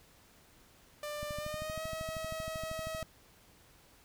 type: tone with pitch glide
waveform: sawtooth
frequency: 594 to 640.3 Hz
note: D5 to D#5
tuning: +20 to +49 cents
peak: -34 dBFS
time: 1.03-3.03 s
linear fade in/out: 2 ms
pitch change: +129 cents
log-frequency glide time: 1.36-1.85 s
type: click train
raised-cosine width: 5 ms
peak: -31 dBFS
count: 24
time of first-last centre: 1.23-3.027 s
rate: 12.8 Hz
effects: pink hiss -62 dBFS RMS until 4.04 s